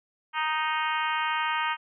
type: harmonic tone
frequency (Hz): 311.1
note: D#4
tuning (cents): 0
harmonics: 3 / 4 / 5 / 6 / 7 / 8 / 9 / 10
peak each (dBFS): -29 / -31 / -33 / -35 / -36 / -37 / -38 / -39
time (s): 0.33-1.77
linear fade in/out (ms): 50
effects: none